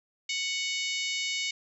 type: harmonic tone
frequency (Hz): 740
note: F#5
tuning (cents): 0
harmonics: 3 / 4 / 5 / 6 / 7 / 8 / 9 / 10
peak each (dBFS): -33 / -35 / -37 / -39 / -40 / -41 / -42 / -43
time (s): 0.29-1.51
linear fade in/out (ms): 5
effects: none